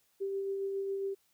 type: tone with tremolo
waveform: sine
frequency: 392 Hz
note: G4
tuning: in tune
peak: -31 dBFS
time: 0.2-1.15 s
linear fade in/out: 20 ms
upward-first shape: sine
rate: 7.3 Hz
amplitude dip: 25%
effects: white hiss -72 dBFS RMS until 1.33 s